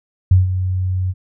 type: tone with ADSR envelope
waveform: sine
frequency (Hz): 92.5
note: F#2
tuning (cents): 0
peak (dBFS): -5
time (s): 0.31-1.14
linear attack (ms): 5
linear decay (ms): 150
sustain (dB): -11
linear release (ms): 41
effects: none